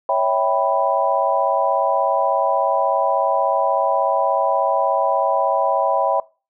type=chord; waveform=sine; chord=C# half-diminished seventh; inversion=none; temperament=equal with one note detuned; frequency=554.4 / 650.9 / 784 / 987.8 Hz; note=C#5 / E5 / G5 / B5; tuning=0 / -22 / 0 / 0 cents; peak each=-21 dBFS; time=0.09-6.2 s; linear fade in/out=2 ms; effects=noise-tail reverb RT60 0.3 s tail -20 dB re dry